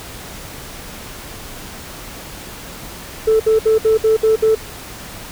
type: tone bursts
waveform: sine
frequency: 440 Hz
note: A4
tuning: in tune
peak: -8 dBFS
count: 7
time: 3.27-4.552 s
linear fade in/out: 10 ms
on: 130 ms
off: 62 ms
effects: tanh soft clip ceiling -7 dBFS + pink hiss -33 dBFS RMS until 5.31 s